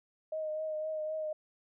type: tone with vibrato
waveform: sine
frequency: 622.3 Hz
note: D#5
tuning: in tune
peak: -33 dBFS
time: 0.32-1.33 s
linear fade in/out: 5 ms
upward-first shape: triangle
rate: 3.9 Hz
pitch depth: 27 cents each way
effects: none